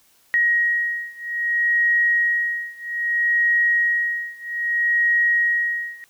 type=beating tone pair; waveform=sine; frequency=1890 / 1890.62 Hz; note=A#6 / A#6; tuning=+23 / +24 cents; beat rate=0.62 Hz; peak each=-20 / -21 dBFS; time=0.34-6.04 s; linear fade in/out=0 ms; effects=white hiss -58 dBFS RMS until 6.09 s